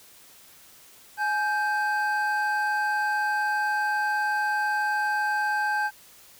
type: tone pair together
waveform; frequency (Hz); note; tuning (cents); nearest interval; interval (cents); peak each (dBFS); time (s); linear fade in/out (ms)
triangle; 840.8 / 1568; G#5 / G6; +21 / 0; major seventh; 1079; -24; 1.17-5.91; 50
effects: white hiss -52 dBFS RMS until 6.39 s

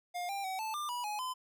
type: tone with pitch steps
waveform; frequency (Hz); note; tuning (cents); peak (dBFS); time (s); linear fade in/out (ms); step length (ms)
square; 709 / 794 / 757 / 876 / 1194 / 974 / 839 / 1020; F5 / G5 / F#5 / A5 / D6 / B5 / G#5 / C6; +26 / +22 / +39 / -8 / +28 / -24 / +17 / -44; -36; 0.14-1.34; 20; 150
effects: none

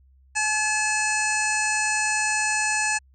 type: harmonic tone with a mistuned harmonic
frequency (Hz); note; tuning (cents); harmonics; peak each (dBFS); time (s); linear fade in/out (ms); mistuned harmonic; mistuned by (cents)
855; A5; -50; 1 / 2 / 3 / 5 / 6 / 7 / 8 / 9 / 10; -28 / -26 / -27 / -36 / -38 / -33 / -32 / -34 / -31; 0.35-2.99; 20; 3; +24
effects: added 66 Hz sine -53 dBFS peak until 3.14 s

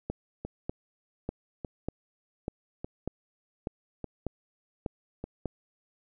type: two click trains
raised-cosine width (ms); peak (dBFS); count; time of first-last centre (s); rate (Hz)
2; -18 / -22; 10 / 5; 0.1-5.457 / 0.45-5.24; 1.68 / 0.835
effects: none

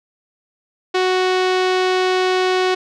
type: tone with low-pass filter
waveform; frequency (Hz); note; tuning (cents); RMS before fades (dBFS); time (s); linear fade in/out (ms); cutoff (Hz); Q
sawtooth; 370; F#4; 0; -17; 0.94-2.75; 10; 4200; 1.2
effects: none

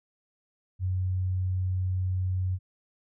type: tone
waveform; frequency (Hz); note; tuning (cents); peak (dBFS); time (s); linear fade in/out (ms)
sine; 92.5; F#2; 0; -25; 0.79-2.59; 50
effects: none

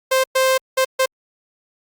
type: tone bursts at uneven times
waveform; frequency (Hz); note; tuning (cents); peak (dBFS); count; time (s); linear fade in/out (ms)
sawtooth; 524; C5; +2; -10; 4; 0.11-0.24 / 0.35-0.58 / 0.77-0.85 / 0.99-1.06; 10
effects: Opus 48 kbps

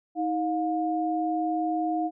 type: tone pair together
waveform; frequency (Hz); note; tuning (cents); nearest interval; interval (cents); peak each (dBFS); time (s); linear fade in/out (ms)
sine; 317.3 / 712.3; D#4 / F5; +34 / +34; octave + major second; 1400; -27; 0.15-2.11; 50
effects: none

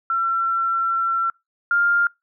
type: tone pair in turn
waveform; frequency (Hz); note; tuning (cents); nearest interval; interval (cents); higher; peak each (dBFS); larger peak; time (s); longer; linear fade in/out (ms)
sine; 1353 / 1401.3; E6 / F6; +45 / +5; minor second; 60; second; -18 / -15; second; 0.1-1.3 / 1.71-2.07; first; 2
effects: noise-tail reverb RT60 0.2 s tail -26 dB re dry

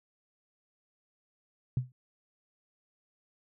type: tone with exponential decay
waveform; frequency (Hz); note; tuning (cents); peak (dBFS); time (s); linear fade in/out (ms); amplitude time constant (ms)
sine; 126.2; B2; +38; -22; 1.77-1.92; 2; 31
effects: none

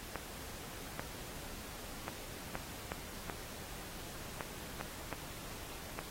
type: clicks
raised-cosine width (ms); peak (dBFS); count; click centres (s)
0.5; -23; 10; 0.157 / 0.995 / 2.081 / 2.554 / 2.919 / 3.298 / 4.408 / 4.811 / 5.127 / 5.99
effects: pink hiss -48 dBFS RMS until 6.1 s + AAC 48 kbps

